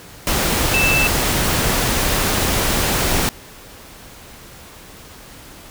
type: tone in noise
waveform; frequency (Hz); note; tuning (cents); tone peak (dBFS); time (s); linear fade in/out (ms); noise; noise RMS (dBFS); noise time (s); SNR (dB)
sine; 2645; E7; +5; -15; 0.74-1.07; 0; pink; -18; 0.27-3.29; 0
effects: pink hiss -40 dBFS RMS until 5.7 s